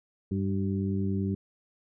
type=harmonic tone with a mistuned harmonic; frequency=98 Hz; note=G2; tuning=in tune; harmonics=1 / 2 / 3 / 4; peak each=-30 / -29 / -36 / -37 dBFS; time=0.31-1.35 s; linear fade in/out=5 ms; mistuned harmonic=4; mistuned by=-34 cents; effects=none